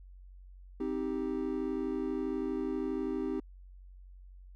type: chord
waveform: triangle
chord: C minor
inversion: none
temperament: just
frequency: 261.6 / 314 / 392.4 Hz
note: C4 / Eb4 / G4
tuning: 0 / +16 / +2 cents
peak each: -34 dBFS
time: 0.8-3.4 s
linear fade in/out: 5 ms
effects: added 46 Hz sine -49 dBFS peak until 4.55 s